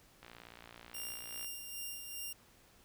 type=click train; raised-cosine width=0.3 ms; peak=-35 dBFS; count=72; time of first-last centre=0.23-1.446 s; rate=58.4 Hz
type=tone with tremolo; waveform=5% pulse; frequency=2794 Hz; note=F7; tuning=in tune; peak=-31 dBFS; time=0.94-2.33 s; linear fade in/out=5 ms; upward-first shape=sine; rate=2.5 Hz; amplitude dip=45%
effects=pink hiss -64 dBFS RMS until 2.84 s